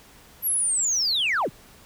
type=linear sweep; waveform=sine; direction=down; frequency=11890 to 30.76 Hz; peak=-19 dBFS; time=0.42-1.5 s; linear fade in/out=50 ms; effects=tanh soft clip ceiling -18 dBFS + pink hiss -51 dBFS RMS until 1.85 s